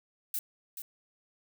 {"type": "noise with echo", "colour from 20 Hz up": "violet", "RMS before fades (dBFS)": -33, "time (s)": [0.34, 0.39], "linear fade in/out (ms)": 2, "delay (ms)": 430, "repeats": 1, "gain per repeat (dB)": -8, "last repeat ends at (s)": 0.82, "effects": []}